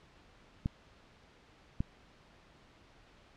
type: clicks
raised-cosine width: 5 ms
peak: -19 dBFS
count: 2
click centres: 0.659 / 1.805 s
effects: pink hiss -61 dBFS RMS until 3.36 s + low-pass 4000 Hz 12 dB/octave